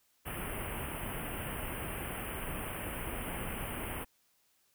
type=band-stop noise; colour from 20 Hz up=pink; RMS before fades=-39 dBFS; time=0.25-4.05 s; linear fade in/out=20 ms; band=3100 to 8800 Hz; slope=96 dB/octave; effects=white hiss -72 dBFS RMS until 4.74 s